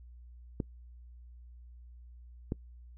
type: clicks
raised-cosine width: 3 ms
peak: -19 dBFS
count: 2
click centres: 0.602 / 2.521 s
effects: noise-tail reverb RT60 0.1 s tail -24 dB re dry + added 60 Hz sine -49 dBFS peak until 2.97 s